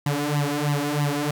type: tone with flanger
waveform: sawtooth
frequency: 145.8 Hz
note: D3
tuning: 12 cents flat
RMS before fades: -24 dBFS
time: 0.06-1.31 s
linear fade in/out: 5 ms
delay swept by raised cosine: 1 to 4.1 ms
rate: 3.1 Hz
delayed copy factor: +0.9
effects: 9-bit